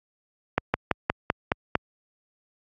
slowing click train, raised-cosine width 0.5 ms, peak -5 dBFS, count 7, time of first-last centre 0.58-1.754 s, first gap 160 ms, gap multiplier 1.08, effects high-pass 60 Hz 12 dB/octave + AAC 64 kbps

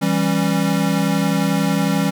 square chord, C# diminished, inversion first, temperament equal with one note detuned, 164.81 / 196 / 272.3 Hz, E3 / G3 / C#4, 0 / 0 / -31 cents, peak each -21 / -20 / -22 dBFS, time 0.01-2.11 s, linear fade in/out 20 ms, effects none

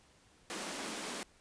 pink high-pass noise, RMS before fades -41 dBFS, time 0.5-1.23 s, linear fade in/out 0 ms, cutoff 190 Hz, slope 48 dB/octave, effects pink hiss -65 dBFS RMS until 1.4 s + resampled to 22050 Hz

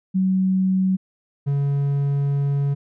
sine / triangle tone pair in turn, 188.2 / 140.99 Hz, F#3 / C#3, +30 / +30 cents, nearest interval perfect fourth, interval 500 cents, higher first, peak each -16 dBFS, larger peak neither, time 0.14-0.97 / 1.46-2.75 s, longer second, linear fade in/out 20 ms, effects none

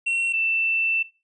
triangle / sine tone pair in turn, 2721 / 2670 Hz, F7 / E7, -46 / +22 cents, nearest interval unison, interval 32 cents, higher first, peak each -19 / -20 dBFS, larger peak first, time 0.06-0.33 / 0.33-1.03 s, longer second, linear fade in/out 10 ms, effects noise-tail reverb RT60 0.3 s tail -19 dB re dry + resampled to 24000 Hz

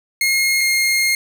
sawtooth tone pair in turn, 2149 / 2134 Hz, C7 / C7, +46 / +34 cents, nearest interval unison, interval 12 cents, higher first, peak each -11 dBFS, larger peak neither, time 0.21-0.61 / 0.61-1.15 s, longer second, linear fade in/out 2 ms, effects none

